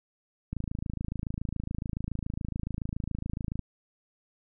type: click train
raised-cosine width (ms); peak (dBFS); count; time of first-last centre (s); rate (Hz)
5; -20; 84; 0.53-3.593; 27.1
effects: none